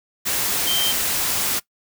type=tone in noise; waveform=sine; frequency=3136 Hz; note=G7; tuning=in tune; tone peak=-20 dBFS; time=0.66-0.93 s; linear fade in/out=20 ms; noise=white; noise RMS=-22 dBFS; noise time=0.25-1.6 s; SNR=-1 dB; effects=noise-tail reverb RT60 0.1 s tail -20 dB re dry